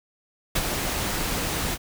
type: noise with ADSR envelope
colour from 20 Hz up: pink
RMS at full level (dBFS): -21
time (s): 0.55-1.78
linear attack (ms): 10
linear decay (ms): 34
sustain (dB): -6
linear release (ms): 48
effects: none